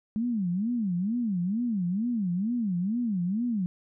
sine tone with vibrato, 206.2 Hz, G#3, 12 cents flat, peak -25 dBFS, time 0.16-3.66 s, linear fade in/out 0 ms, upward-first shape sine, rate 2.2 Hz, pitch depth 300 cents each way, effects none

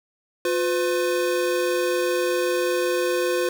square tone pair together, 356.4 / 504 Hz, F4 / B4, +35 / +35 cents, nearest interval tritone, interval 600 cents, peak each -24 dBFS, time 0.45-3.49 s, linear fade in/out 2 ms, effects 9-bit

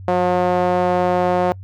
sawtooth tone with band-pass filter, 179.7 Hz, F3, 50 cents sharp, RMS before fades -17 dBFS, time 0.08-1.52 s, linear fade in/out 0 ms, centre 650 Hz, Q 1.9, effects noise-tail reverb RT60 0.1 s tail -26 dB re dry + added 95 Hz sine -32 dBFS peak until 1.63 s

